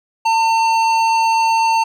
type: tone with hard clipping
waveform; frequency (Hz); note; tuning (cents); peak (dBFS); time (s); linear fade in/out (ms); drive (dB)
triangle; 902; A5; +43; -14; 0.25-1.84; 10; 16
effects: none